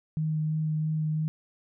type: tone with vibrato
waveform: sine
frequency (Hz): 155.56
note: D#3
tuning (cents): 0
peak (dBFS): -25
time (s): 0.17-1.28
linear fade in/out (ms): 0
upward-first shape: sine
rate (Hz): 3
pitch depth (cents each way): 11
effects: none